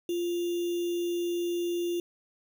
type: tone with sample-and-hold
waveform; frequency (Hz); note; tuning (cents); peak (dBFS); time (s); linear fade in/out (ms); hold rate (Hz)
sine; 347.4; F4; -9; -27; 0.09-2; 2; 3150
effects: none